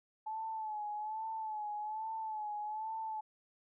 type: tone with vibrato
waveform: sine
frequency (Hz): 862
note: A5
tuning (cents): -36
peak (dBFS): -37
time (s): 0.26-3.21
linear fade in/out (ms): 10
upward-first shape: sine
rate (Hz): 1.2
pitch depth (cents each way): 54
effects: none